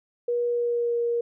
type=tone with pitch glide; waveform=sine; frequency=480 to 472 Hz; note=B4 to A#4; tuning=-49 to +22 cents; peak=-22 dBFS; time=0.28-1.21 s; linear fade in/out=5 ms; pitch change=-29 cents; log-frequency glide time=0.46-0.98 s; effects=none